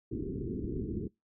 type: low-pass noise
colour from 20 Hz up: white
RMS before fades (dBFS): -36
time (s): 0.11-1.08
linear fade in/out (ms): 10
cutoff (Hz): 420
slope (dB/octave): 96
effects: noise-tail reverb RT60 0.2 s tail -24 dB re dry